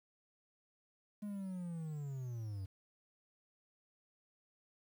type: linear sweep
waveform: triangle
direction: down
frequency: 210.2 to 92.5 Hz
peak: -38 dBFS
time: 1.22-2.66 s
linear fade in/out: 10 ms
effects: 11-bit